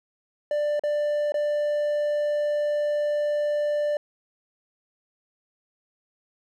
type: tone with dropouts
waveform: triangle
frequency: 591 Hz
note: D5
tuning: 11 cents sharp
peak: -20 dBFS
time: 0.51-3.97 s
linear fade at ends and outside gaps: 2 ms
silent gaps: 0.795-0.836 / 1.321-1.342 s
effects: none